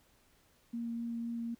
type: tone with vibrato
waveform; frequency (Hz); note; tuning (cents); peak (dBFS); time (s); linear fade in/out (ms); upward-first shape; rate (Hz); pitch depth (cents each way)
sine; 233.1; A#3; 0; -35; 0.73-1.55; 10; sine; 3.9; 8
effects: pink hiss -68 dBFS RMS until 1.59 s